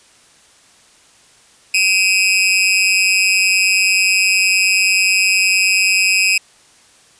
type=tone with amplitude modulation; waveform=sawtooth; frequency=2530 Hz; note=D#7; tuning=28 cents sharp; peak=-4 dBFS; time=1.74-6.38 s; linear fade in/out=5 ms; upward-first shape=sine; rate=191 Hz; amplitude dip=90%; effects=white hiss -49 dBFS RMS until 7.19 s + resampled to 22050 Hz